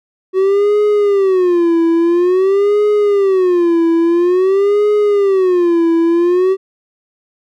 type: tone with vibrato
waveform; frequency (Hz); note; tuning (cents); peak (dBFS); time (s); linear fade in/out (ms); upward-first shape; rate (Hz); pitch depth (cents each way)
triangle; 372.6; F#4; +12; -7; 0.33-6.57; 50; sine; 0.49; 200
effects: none